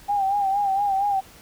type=tone with vibrato; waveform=sine; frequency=795 Hz; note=G5; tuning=24 cents sharp; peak=-19 dBFS; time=0.08-1.21 s; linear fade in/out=20 ms; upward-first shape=sine; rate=4.3 Hz; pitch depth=60 cents each way; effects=pink hiss -48 dBFS RMS until 1.41 s